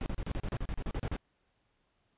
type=noise bursts; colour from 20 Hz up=brown; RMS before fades=-34 dBFS; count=14; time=0.01-1.165 s; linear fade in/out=0 ms; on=50 ms; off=35 ms; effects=pink hiss -75 dBFS RMS until 2.17 s + resampled to 8000 Hz